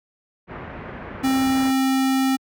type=low-pass noise; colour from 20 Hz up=pink; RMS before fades=-34 dBFS; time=0.47-1.73 s; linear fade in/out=50 ms; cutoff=2100 Hz; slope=24 dB/octave
type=tone; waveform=square; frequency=265.2 Hz; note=C4; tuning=23 cents sharp; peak=-18 dBFS; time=1.23-2.37 s; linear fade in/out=20 ms
effects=high-pass 60 Hz 12 dB/octave